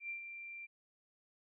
sine tone with ADSR envelope, 2364 Hz, D7, 11 cents sharp, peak -38 dBFS, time 0-0.67 s, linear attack 94 ms, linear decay 110 ms, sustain -7 dB, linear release 24 ms, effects none

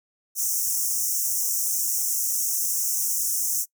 pink high-pass noise, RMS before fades -25 dBFS, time 0.35-3.66 s, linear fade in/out 50 ms, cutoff 5600 Hz, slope 96 dB/octave, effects noise-tail reverb RT60 0.1 s tail -23 dB re dry

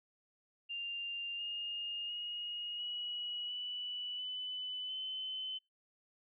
sine tone with pitch steps, 2794 / 2835 / 2876 / 2918 / 2960 / 3003 / 3047 Hz, F7 / F7 / F#7 / F#7 / F#7 / F#7 / G7, 0 / +25 / -50 / -25 / 0 / +25 / -50 cents, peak -38 dBFS, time 0.69-5.59 s, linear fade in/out 20 ms, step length 700 ms, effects noise-tail reverb RT60 0.2 s tail -23 dB re dry

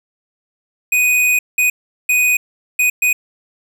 square tone bursts at uneven times, 2489 Hz, D#7, in tune, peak -12 dBFS, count 5, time 0.92-1.39 / 1.58-1.7 / 2.09-2.37 / 2.79-2.9 / 3.02-3.13 s, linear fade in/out 5 ms, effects none

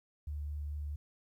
sine tone with vibrato, 73.7 Hz, D2, 7 cents sharp, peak -36 dBFS, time 0.27-0.96 s, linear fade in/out 5 ms, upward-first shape sine, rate 4.6 Hz, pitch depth 10 cents each way, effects 12-bit

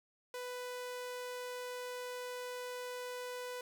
sawtooth tone, 496.3 Hz, B4, 8 cents sharp, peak -37 dBFS, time 0.34-3.61 s, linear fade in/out 2 ms, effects none

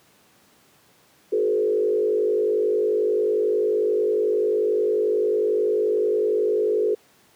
sine tone with frequency modulation, 429.3 Hz, A4, 43 cents flat, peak -18 dBFS, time 1.32-6.95 s, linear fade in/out 10 ms, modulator 51.2 Hz, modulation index 1.1, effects pink hiss -57 dBFS RMS until 7.35 s + high-pass 150 Hz 12 dB/octave

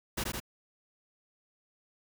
pink noise with echo, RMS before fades -33 dBFS, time 0.17-0.24 s, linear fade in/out 10 ms, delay 81 ms, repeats 2, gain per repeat -2 dB, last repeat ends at 0.402 s, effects none

